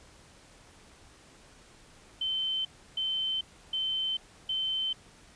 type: tone bursts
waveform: sine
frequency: 3082 Hz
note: G7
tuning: 30 cents flat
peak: -28 dBFS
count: 4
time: 2.21-4.93 s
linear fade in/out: 5 ms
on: 440 ms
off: 320 ms
effects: pink hiss -56 dBFS RMS until 5.35 s + resampled to 22050 Hz